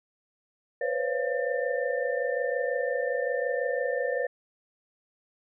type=tone cluster; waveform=sine; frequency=492.4 / 518 / 559 / 691 / 1792 Hz; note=B4 / C5 / C#5 / F5 / A6; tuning=-5 / -17 / +14 / -19 / +31 cents; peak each=-30 / -32 / -31 / -38 / -34 dBFS; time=0.81-4.27 s; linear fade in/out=5 ms; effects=none